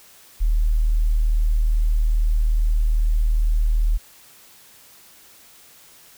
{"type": "tone", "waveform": "sine", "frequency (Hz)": 38.8, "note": "D#1", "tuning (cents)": -4, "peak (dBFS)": -15, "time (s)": [0.4, 3.98], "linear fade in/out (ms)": 20, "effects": ["white hiss -49 dBFS RMS until 6.17 s"]}